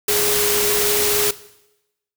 sine tone in noise, 415.3 Hz, G#4, in tune, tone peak -21 dBFS, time 0.08-1.31 s, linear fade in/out 5 ms, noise white, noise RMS -19 dBFS, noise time 0.08-1.31 s, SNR -5 dB, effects noise-tail reverb RT60 0.9 s tail -18 dB re dry

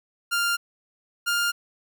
sawtooth tone pair in turn, 1397 / 1405.1 Hz, F6 / F6, 0 / +10 cents, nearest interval unison, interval 10 cents, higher second, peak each -18 dBFS, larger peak neither, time 0.31-0.57 / 1.26-1.52 s, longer neither, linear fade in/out 20 ms, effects none

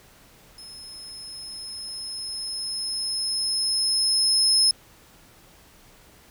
35% pulse tone with level ramp, 5180 Hz, E8, 31 cents flat, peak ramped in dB -38 to -13 dBFS, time 0.58-4.71 s, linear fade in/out 2 ms, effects pink hiss -53 dBFS RMS until 6.3 s

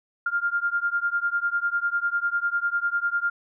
sine beating tone pair, 1396.9 / 1406.9 Hz, F6 / F6, 0 / +12 cents, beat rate 10 Hz, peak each -25 / -26 dBFS, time 0.26-3.3 s, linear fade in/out 5 ms, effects none

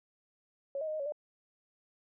sine tone with pitch steps, 554 / 630 / 617 / 622 / 559 / 595 Hz, C#5 / D#5 / D#5 / D#5 / C#5 / D5, -1 / +21 / -15 / -1 / +14 / +22 cents, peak -33 dBFS, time 0.75-1.122 s, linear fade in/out 2 ms, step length 62 ms, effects none

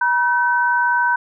sine tone pair together, 962 / 1528.5 Hz, B5 / G6, -46 / -44 cents, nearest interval minor sixth, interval 802 cents, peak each -17 dBFS, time 0.01-1.16 s, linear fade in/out 5 ms, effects none

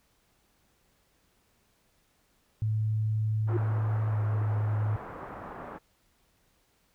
sine tone with pitch glide, 108.5 to 106.21 Hz, A2 to G#2, -24 to +39 cents, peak -25 dBFS, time 2.62-4.96 s, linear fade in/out 0 ms, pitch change -37 cents, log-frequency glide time 4.1-4.17 s
sine tone with exponential growth, 352.1 Hz, F4, 14 cents sharp, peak -24 dBFS, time 3.45-3.57 s, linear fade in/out 5 ms, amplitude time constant 24 ms
white low-pass noise, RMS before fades -42 dBFS, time 3.47-5.79 s, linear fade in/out 20 ms, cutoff 1300 Hz, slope 24 dB/octave
effects pink hiss -69 dBFS RMS until 6.94 s

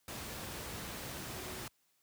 sine tone in noise, 370 Hz, F#4, in tune, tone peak -51 dBFS, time 1.36-1.63 s, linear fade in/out 2 ms, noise pink, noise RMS -43 dBFS, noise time 0.08-1.68 s, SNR -11 dB, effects white hiss -75 dBFS RMS until 2.02 s + high-pass 60 Hz 12 dB/octave

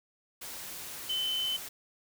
sine tone in noise, 3050 Hz, G7, 48 cents flat, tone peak -29 dBFS, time 1.09-1.57 s, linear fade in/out 10 ms, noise white, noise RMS -42 dBFS, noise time 0.41-1.69 s, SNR +10 dB, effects none

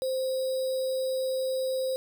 sine tone with sample-and-hold, 522 Hz, C5, 4 cents flat, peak -26 dBFS, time 0.02-1.96 s, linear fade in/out 0 ms, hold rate 4410 Hz, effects none

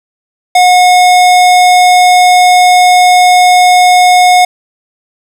square tone, 725 Hz, F#5, 35 cents flat, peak -3 dBFS, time 0.55-4.45 s, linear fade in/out 5 ms, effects low-pass 11000 Hz 12 dB/octave + 7-bit

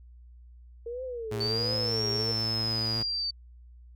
sine tone with vibrato, 458.9 Hz, A#4, 27 cents flat, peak -33 dBFS, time 0.86-2.32 s, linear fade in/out 5 ms, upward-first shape triangle, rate 1.4 Hz, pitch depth 230 cents each way
sawtooth tone, 111.7 Hz, A2, 27 cents sharp, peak -28 dBFS, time 1.31-3.03 s, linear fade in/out 10 ms
sine linear two-way sweep, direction up then down, 4497 to 5588 to 4568 Hz, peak -28 dBFS, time 1.4-3.31 s, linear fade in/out 10 ms, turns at 2.05 s
effects added 60 Hz sine -48 dBFS peak until 3.95 s

